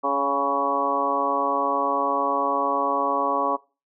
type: harmonic tone with a mistuned harmonic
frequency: 140 Hz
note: C#3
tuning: 18 cents sharp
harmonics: 2 / 3 / 4 / 5 / 6 / 7 / 8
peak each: -31 / -31 / -28 / -30 / -30 / -28 / -24 dBFS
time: 0.03-3.57 s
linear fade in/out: 20 ms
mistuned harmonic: 6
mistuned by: -23 cents
effects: noise-tail reverb RT60 0.3 s tail -20 dB re dry